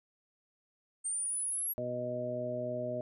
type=exponential sweep; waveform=sine; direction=up; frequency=8680 to 11530 Hz; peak=-32 dBFS; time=1.04-1.74 s; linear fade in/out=20 ms
type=harmonic tone; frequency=123.47 Hz; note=B2; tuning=in tune; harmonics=1 / 2 / 3 / 4 / 5; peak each=-43 / -42 / -44 / -44 / -35 dBFS; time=1.78-3.01 s; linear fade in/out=0 ms
effects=none